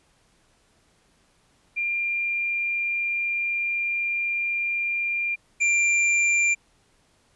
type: tone pair in turn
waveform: sine / square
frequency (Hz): 2392 / 2375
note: D7 / D7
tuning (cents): +31 / +19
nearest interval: unison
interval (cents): 12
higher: first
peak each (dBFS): -23 / -19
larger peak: second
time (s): 1.76-5.36 / 5.6-6.55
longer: first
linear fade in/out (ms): 20
effects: pink hiss -63 dBFS RMS until 7.35 s + resampled to 24000 Hz